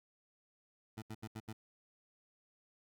20% pulse tone bursts, 109.7 Hz, A2, 5 cents flat, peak -38 dBFS, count 5, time 0.97-1.53 s, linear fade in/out 10 ms, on 52 ms, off 75 ms, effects none

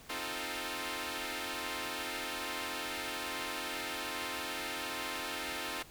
5% pulse chord, F dominant seventh, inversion second, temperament equal, 261.6 / 311.1 / 349.2 / 440 Hz, C4 / Eb4 / F4 / A4, 0 / 0 / 0 / 0 cents, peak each -31 dBFS, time 0.09-5.83 s, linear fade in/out 10 ms, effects pink hiss -55 dBFS RMS until 5.9 s

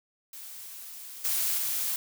blue noise with level steps, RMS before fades -43 / -28 / -30 dBFS, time 0.33-1.96 s, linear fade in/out 2 ms, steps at 1.24 / 1.57 s, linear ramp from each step 10 ms, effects none

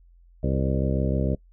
harmonic tone with a mistuned harmonic, 66.5 Hz, C2, 29 cents sharp, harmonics 1 / 2 / 3 / 4 / 5 / 6 / 7 / 8 / 9, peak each -26 / -26 / -29 / -32 / -34 / -35 / -35 / -36 / -34 dBFS, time 0.43-1.35 s, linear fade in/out 5 ms, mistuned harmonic 7, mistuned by +38 cents, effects noise-tail reverb RT60 0.1 s tail -22 dB re dry + added 43 Hz sine -51 dBFS peak until 1.52 s

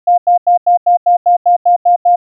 sine tone bursts, 705 Hz, F5, 16 cents sharp, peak -5 dBFS, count 11, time 0.07-2.16 s, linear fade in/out 10 ms, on 110 ms, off 88 ms, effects none

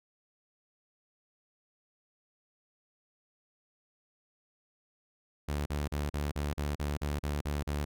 sawtooth tone bursts, 73.1 Hz, D2, 7 cents flat, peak -27 dBFS, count 11, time 5.48-7.85 s, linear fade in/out 10 ms, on 180 ms, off 39 ms, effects none

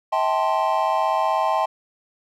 triangle chord, A minor seventh, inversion second, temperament equal with one note detuned, 643.1 / 784 / 880 / 1046.5 Hz, E5 / G5 / A5 / C6, -43 / 0 / 0 / 0 cents, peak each -22 dBFS, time 0.12-1.66 s, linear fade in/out 10 ms, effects none

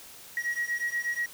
triangle beating tone pair, 1900 / 1908.3 Hz, A#6 / A#6, +33 / +40 cents, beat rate 8.3 Hz, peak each -29 / -28 dBFS, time 0.37-1.26 s, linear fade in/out 2 ms, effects tanh soft clip ceiling -22 dBFS + white hiss -48 dBFS RMS until 1.33 s

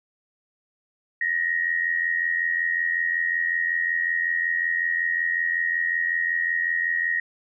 sine tone with amplitude modulation, 1882 Hz, A#6, 16 cents sharp, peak -18 dBFS, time 1.21-7.2 s, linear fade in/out 5 ms, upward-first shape sine, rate 85.4 Hz, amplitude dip 70%, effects none

